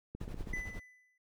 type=click train; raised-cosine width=3 ms; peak=-30 dBFS; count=7; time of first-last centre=0.15-0.537 s; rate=15.5 Hz
type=noise with tremolo; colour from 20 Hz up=brown; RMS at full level=-40 dBFS; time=0.2-0.8 s; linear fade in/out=10 ms; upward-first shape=sine; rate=11 Hz; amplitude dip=65%
type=tone with exponential decay; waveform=triangle; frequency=2000 Hz; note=B6; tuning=21 cents sharp; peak=-33 dBFS; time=0.53-1.18 s; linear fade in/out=5 ms; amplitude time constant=140 ms
effects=none